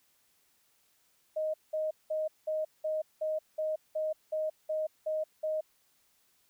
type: tone bursts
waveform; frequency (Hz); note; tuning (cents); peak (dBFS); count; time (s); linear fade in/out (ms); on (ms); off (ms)
sine; 623; D#5; +2; -29; 12; 1.36-5.61; 10; 180; 190
effects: white hiss -70 dBFS RMS until 6.49 s